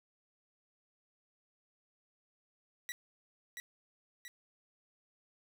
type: tone with echo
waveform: sawtooth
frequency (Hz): 1942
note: B6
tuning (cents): -30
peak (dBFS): -35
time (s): 2.89-2.92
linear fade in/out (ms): 0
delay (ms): 680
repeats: 2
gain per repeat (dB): -4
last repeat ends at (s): 4.28
effects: none